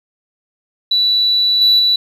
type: tone with level steps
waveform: sine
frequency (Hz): 3951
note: B7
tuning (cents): 0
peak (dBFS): -10 / -6 / -9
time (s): 0.91-1.96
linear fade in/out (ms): 5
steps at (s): 1.61 / 1.79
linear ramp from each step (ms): 5
effects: tanh soft clip ceiling -5 dBFS + 8-bit